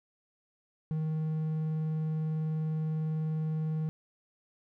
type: tone with vibrato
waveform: triangle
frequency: 156.9 Hz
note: D#3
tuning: 15 cents sharp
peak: -27 dBFS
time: 0.91-3.89 s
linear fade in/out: 0 ms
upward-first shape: sine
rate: 20 Hz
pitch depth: 16 cents each way
effects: none